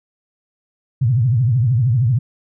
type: tone with vibrato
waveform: sine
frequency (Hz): 121.2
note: B2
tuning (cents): -32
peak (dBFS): -12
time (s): 1.01-2.19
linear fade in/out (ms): 10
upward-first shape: triangle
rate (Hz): 13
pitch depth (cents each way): 260
effects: none